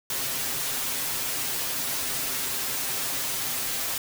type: noise with comb filter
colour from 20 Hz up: white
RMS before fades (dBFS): -29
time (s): 0.1-3.98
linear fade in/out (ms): 2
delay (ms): 7.5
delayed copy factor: +0.7
effects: none